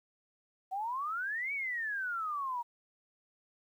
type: exponential two-way sweep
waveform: sine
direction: up then down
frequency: 740 to 2298 to 933 Hz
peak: -33 dBFS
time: 0.71-2.63 s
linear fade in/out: 20 ms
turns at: 1.53 s
effects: 11-bit